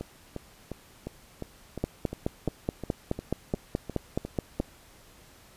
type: two click trains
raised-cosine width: 2 ms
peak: -13 / -21 dBFS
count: 14 / 14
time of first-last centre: 1.84-4.6 / 0.01-4.604 s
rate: 4.71 / 2.83 Hz
effects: pink hiss -55 dBFS RMS until 5.56 s + resampled to 32000 Hz